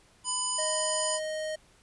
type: harmonic tone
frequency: 996 Hz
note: B5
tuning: 14 cents sharp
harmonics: 1 / 3 / 5 / 7 / 9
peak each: -35 / -38 / -37 / -33 / -33 dBFS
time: 0.24-1.2 s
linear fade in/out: 50 ms
type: tone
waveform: square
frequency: 622.3 Hz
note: D#5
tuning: in tune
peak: -32 dBFS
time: 0.58-1.56 s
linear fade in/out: 10 ms
effects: pink hiss -61 dBFS RMS until 1.82 s + resampled to 24000 Hz